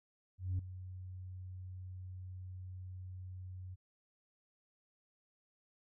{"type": "tone with ADSR envelope", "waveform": "sine", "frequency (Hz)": 92.2, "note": "F#2", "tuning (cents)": -6, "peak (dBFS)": -29, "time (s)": [0.38, 3.76], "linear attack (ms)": 210, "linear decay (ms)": 4, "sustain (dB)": -15, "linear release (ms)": 26, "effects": ["tanh soft clip ceiling -31 dBFS"]}